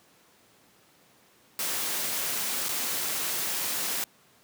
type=noise with dropouts; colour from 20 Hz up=white; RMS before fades=-30 dBFS; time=1.59-4.04 s; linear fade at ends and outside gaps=1 ms; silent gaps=2.685-2.69 s; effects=pink hiss -60 dBFS RMS until 4.43 s + high-pass 150 Hz 12 dB/octave